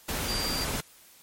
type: tone in noise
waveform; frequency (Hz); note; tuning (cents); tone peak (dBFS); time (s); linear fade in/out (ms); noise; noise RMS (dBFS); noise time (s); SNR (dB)
sine; 4732; D8; +12; -31; 0.28-0.65; 10; pink; -31; 0.08-0.81; -3
effects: white hiss -55 dBFS RMS until 1.22 s + MP3 64 kbps